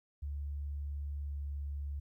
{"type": "tone with pitch glide", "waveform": "sine", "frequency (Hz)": [71.8, 71.35], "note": ["D2", "D2"], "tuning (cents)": [-39, -49], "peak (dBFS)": -36, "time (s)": [0.22, 2], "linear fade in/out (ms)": 10, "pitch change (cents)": -10, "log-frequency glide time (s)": [1.25, 1.34], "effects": ["13-bit"]}